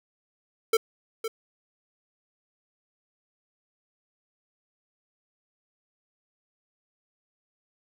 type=tone with echo; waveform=square; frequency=447.6 Hz; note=A4; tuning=30 cents sharp; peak=-19 dBFS; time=0.73-0.77 s; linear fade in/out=5 ms; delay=510 ms; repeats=1; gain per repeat=-10 dB; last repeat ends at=1.28 s; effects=none